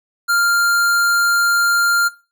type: tone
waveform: square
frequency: 1396.9 Hz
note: F6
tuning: in tune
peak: -14 dBFS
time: 0.28-2.09 s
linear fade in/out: 20 ms
effects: noise-tail reverb RT60 0.3 s tail -17 dB re dry